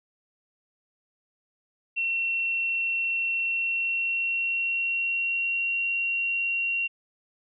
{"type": "tone with pitch glide", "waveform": "sine", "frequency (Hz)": [2717, 2749], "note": ["F7", "F7"], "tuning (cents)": [-48, -28], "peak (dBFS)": -24, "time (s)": [1.96, 6.88], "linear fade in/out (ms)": 20, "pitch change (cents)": 20, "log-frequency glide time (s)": [3.41, 5.75], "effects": []}